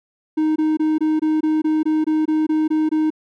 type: tone bursts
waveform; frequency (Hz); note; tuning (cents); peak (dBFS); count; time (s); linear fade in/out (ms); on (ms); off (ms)
triangle; 311.1; D#4; 0; -13; 13; 0.37-3.104; 10; 190; 22
effects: none